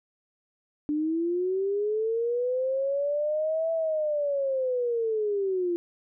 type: linear two-way sweep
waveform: sine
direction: up then down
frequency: 293.7 to 659.3 to 341 Hz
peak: -24 dBFS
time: 0.89-5.76 s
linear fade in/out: 0 ms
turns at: 3.72 s
effects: none